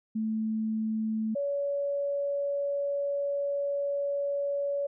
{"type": "tone pair in turn", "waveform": "sine", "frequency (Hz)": [219.4, 565.8], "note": ["A3", "C#5"], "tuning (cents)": [-5, 35], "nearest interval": "octave + major third", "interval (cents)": 1640, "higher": "second", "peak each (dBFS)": -27, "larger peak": "neither", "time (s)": [[0.15, 1.35], [1.35, 4.87]], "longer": "second", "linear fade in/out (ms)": 10, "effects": []}